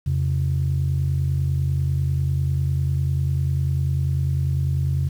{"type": "tone pair together", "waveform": "sine", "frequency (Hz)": [85.3, 135.4], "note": ["F2", "C#3"], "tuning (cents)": [-40, -40], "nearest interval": "minor sixth", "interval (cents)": 800, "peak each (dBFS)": [-21, -20], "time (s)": [0.06, 5.09], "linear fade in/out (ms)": 10, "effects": ["tanh soft clip ceiling -13 dBFS", "8-bit"]}